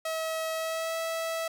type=tone with pitch glide; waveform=sawtooth; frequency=643 to 653.9 Hz; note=E5 to E5; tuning=-43 to -14 cents; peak=-26 dBFS; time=0.05-1.48 s; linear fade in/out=5 ms; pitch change=+29 cents; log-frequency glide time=0.54-0.98 s; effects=none